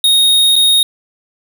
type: tone with dropouts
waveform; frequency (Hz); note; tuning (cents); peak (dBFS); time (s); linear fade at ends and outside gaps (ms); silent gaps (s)
square; 3729; A#7; 0; -8; 0.04-0.83; 2; 0.557-0.562
effects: none